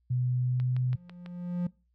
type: tone with pitch glide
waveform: sine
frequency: 125.1 to 126.33 Hz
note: B2 to B2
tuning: +23 to +40 cents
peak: -25 dBFS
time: 0.1-0.96 s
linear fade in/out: 10 ms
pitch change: +17 cents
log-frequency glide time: 0.37-0.76 s
type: click train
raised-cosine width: 0.3 ms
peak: -30 dBFS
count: 5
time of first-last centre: 0.6-1.261 s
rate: 6.05 Hz
type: tone with exponential growth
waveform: triangle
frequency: 176.5 Hz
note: F3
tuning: 19 cents sharp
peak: -23 dBFS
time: 0.61-1.67 s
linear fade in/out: 5 ms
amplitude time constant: 230 ms
effects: noise-tail reverb RT60 0.3 s tail -22 dB re dry + added 60 Hz sine -68 dBFS peak until 1.94 s